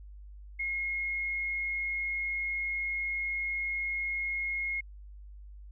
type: tone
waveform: sine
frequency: 2156 Hz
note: C#7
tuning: 49 cents flat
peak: -30 dBFS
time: 0.59-4.81 s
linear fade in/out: 10 ms
effects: added 50 Hz sine -45 dBFS peak until 5.71 s